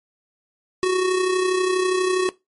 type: tone with amplitude modulation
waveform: square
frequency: 370 Hz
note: F#4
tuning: in tune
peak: -16 dBFS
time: 0.83-2.29 s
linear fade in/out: 0 ms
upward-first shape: sine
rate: 32.3 Hz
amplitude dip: 45%
effects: noise-tail reverb RT60 0.2 s tail -20 dB re dry + MP3 48 kbps